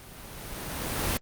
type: noise with level ramp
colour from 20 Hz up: pink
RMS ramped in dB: -48 to -26 dBFS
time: 0-1.17 s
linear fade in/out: 0 ms
effects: Opus 32 kbps